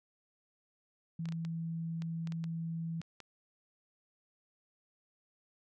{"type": "tone", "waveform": "sine", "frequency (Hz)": 164.81, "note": "E3", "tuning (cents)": 0, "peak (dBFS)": -35, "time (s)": [1.19, 3.01], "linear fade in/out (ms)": 5}
{"type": "clicks", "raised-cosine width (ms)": 0.2, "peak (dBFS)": -31, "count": 10, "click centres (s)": [1.256, 1.288, 1.323, 1.45, 2.021, 2.273, 2.322, 2.441, 3.016, 3.203]}
{"effects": []}